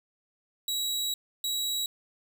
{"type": "tone pair in turn", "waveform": "sawtooth", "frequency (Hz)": [3879, 3879], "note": ["B7", "B7"], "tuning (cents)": [-32, -32], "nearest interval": "unison", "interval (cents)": 0, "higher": "neither", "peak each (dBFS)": -25, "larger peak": "neither", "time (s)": [[0.68, 1.14], [1.44, 1.86]], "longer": "first", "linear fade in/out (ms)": 2, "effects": ["11-bit"]}